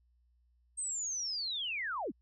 sine linear sweep, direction down, 8470 to 154.8 Hz, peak -34 dBFS, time 0.77-2.12 s, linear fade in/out 20 ms, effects added 60 Hz sine -67 dBFS peak until 2.21 s

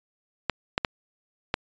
clicks, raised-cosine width 0.3 ms, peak -7 dBFS, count 4, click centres 0.497 / 0.779 / 0.848 / 1.541 s, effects resampled to 16000 Hz

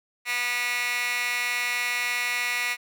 15% pulse tone with high-pass filter, 243.5 Hz, B3, 24 cents flat, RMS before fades -27 dBFS, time 0.25-2.77 s, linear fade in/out 50 ms, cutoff 1900 Hz, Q 3.7, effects none

